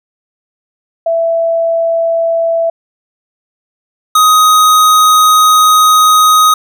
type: tone pair in turn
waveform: sine / square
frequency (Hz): 664 / 1253.5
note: E5 / D#6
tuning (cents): +12 / +12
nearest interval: major seventh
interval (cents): 1100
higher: second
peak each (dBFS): -9 / -5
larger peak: second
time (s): 1.06-2.7 / 4.15-6.54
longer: second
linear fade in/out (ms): 5
effects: none